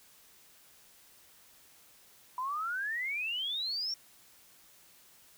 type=exponential sweep; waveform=sine; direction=up; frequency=987.8 to 5600 Hz; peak=-32 dBFS; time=2.38-3.94 s; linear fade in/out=2 ms; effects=white hiss -60 dBFS RMS until 5.37 s